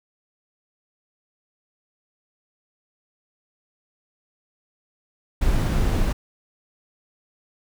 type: noise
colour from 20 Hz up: brown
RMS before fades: -20 dBFS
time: 5.41-6.13 s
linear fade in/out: 10 ms
effects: none